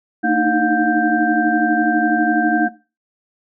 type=tone cluster; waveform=sine; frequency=227 / 303.1 / 315.2 / 716 / 1570 Hz; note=A#3 / D#4 / D#4 / F5 / G6; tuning=-46 / -45 / +23 / +43 / +2 cents; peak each=-20 dBFS; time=0.23-2.69 s; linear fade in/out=20 ms; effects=noise-tail reverb RT60 0.3 s tail -17 dB re dry